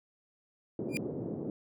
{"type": "band-pass noise", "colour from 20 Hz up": "white", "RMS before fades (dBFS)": -37, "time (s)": [0.79, 1.5], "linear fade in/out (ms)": 2, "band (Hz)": [120, 420], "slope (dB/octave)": 24}
{"type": "tone with exponential growth", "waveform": "40% pulse", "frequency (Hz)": 2402, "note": "D7", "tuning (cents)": 38, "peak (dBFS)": -28, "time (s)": [0.89, 0.97], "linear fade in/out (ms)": 0, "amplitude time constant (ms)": 17}
{"effects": []}